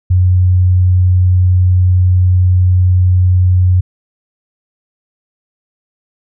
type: tone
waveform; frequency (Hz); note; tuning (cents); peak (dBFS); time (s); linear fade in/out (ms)
sine; 91.1; F#2; -26; -6; 0.1-3.81; 10
effects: none